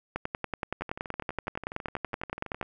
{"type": "two click trains", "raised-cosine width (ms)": 0.5, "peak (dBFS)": [-15, -23], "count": [27, 23], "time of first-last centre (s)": [[0.16, 2.613], [0.81, 2.628]], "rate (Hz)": [10.6, 12.1], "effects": []}